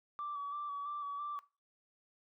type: tone with vibrato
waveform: sine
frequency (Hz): 1156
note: D6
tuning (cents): -28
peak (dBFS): -37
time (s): 0.19-1.39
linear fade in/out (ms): 0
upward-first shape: square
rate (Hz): 3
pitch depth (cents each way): 27
effects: noise-tail reverb RT60 0.3 s tail -19 dB re dry + tanh soft clip ceiling -33 dBFS